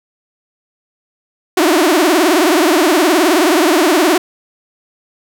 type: tone with vibrato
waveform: sawtooth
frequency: 334.2 Hz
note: E4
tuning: 24 cents sharp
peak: -5 dBFS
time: 1.57-4.18 s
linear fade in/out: 5 ms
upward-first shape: triangle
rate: 19 Hz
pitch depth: 270 cents each way
effects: none